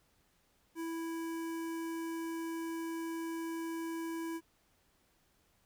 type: tone with notch filter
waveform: square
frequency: 329.6 Hz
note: E4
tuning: in tune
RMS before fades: -39 dBFS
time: 0.75-4.41 s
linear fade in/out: 50 ms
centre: 3900 Hz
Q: 1.2
effects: pink hiss -72 dBFS RMS until 5.65 s